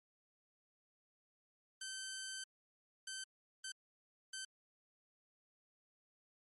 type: tone bursts at uneven times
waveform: 10% pulse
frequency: 1544 Hz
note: G6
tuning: 27 cents flat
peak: -35 dBFS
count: 4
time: 1.81-2.44 / 3.07-3.24 / 3.64-3.72 / 4.33-4.45 s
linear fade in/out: 5 ms
effects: MP3 48 kbps